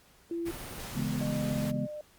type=tone; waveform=sine; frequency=337.9 Hz; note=E4; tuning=43 cents sharp; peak=-31 dBFS; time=0.31-0.51 s; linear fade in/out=2 ms
type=noise; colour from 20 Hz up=pink; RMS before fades=-41 dBFS; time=0.45-1.72 s; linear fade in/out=20 ms
type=chord; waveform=sine; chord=C# minor seventh; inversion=none; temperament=equal; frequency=138.59 / 164.81 / 207.7 / 246.9 Hz; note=C#3 / E3 / G#3 / B3; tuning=0 / 0 / 0 / 0 cents; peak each=-34 / -37 / -34 / -34 dBFS; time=0.95-1.87 s; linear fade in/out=20 ms
type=tone with pitch glide; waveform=sine; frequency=608 to 601.7 Hz; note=D#5 to D5; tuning=-40 to +42 cents; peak=-37 dBFS; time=1.21-2.01 s; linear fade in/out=2 ms; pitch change=-18 cents; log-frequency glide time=1.39-1.87 s
effects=pink hiss -61 dBFS RMS until 2.18 s + Opus 48 kbps